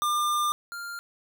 square tone pair in turn, 1199 / 1397.4 Hz, D6 / F6, +36 / +1 cents, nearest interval minor third, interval 265 cents, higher second, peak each -24 / -35 dBFS, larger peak first, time 0.02-0.52 / 0.72-0.99 s, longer first, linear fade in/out 0 ms, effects none

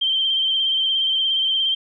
sine tone with vibrato, 3136 Hz, G7, in tune, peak -17 dBFS, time 0.01-1.75 s, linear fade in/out 10 ms, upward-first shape sine, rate 17 Hz, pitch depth 35 cents each way, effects none

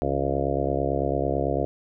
harmonic tone, 69 Hz, C#2, 7 cents flat, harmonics 1 / 2 / 4 / 5 / 6 / 7 / 8 / 9 / 10, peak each -31 / -31 / -31 / -31 / -31 / -31 / -31 / -31 / -31 dBFS, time 0.02-1.65 s, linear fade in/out 0 ms, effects none

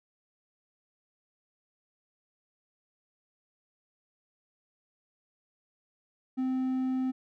triangle tone, 259.1 Hz, C4, 17 cents flat, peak -25 dBFS, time 6.37-7.12 s, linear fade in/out 20 ms, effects none

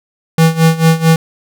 square tone with tremolo, 162.5 Hz, E3, 24 cents flat, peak -5 dBFS, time 0.38-1.16 s, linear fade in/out 2 ms, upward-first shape sine, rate 4.5 Hz, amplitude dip 85%, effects none

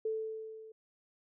sine tone with level ramp, 440 Hz, A4, in tune, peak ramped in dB -30 to -49 dBFS, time 0.05-0.72 s, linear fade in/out 5 ms, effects none

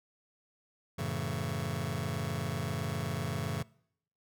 sawtooth chord, F# minor seventh, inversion none, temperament just, 92.5 / 111 / 138.75 / 166.5 Hz, F#2 / A2 / C#3 / E3, 0 / +16 / +2 / +18 cents, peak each -35 / -34 / -32 / -35 dBFS, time 0.98-3.63 s, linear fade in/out 10 ms, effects noise-tail reverb RT60 0.7 s tail -24 dB re dry

